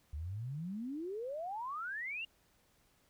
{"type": "exponential sweep", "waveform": "sine", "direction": "up", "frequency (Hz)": [69.6, 2863], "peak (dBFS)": -38, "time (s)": [0.13, 2.25], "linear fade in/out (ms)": 5, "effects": ["pink hiss -71 dBFS RMS until 3.09 s"]}